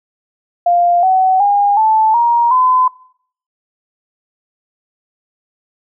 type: tone with pitch steps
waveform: sine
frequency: 698.5 / 753 / 811.7 / 875 / 943.2 / 1016.8 Hz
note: F5 / F#5 / G#5 / A5 / A#5 / C6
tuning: 0 / +30 / -40 / -10 / +20 / -50 cents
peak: -8 dBFS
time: 0.66-2.88 s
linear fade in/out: 5 ms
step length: 370 ms
effects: noise-tail reverb RT60 0.6 s tail -21 dB re dry